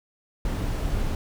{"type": "noise", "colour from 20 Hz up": "brown", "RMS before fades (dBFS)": -26, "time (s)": [0.45, 1.15], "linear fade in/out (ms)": 2, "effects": []}